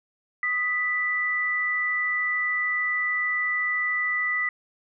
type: tone pair together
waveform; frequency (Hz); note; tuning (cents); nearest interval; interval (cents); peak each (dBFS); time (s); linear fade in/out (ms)
sine; 1244.5 / 1975.5; D#6 / B6; 0 / 0; minor sixth; 800; -32 / -23; 0.43-4.49; 2
effects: none